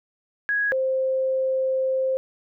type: tone pair in turn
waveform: sine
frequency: 1661.2 / 525.1 Hz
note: G#6 / C5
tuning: 0 / +6 cents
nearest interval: octave + minor sixth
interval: 1994 cents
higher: first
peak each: -20 dBFS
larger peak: neither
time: 0.49-0.72 / 0.72-2.17 s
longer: second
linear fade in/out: 0 ms
effects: none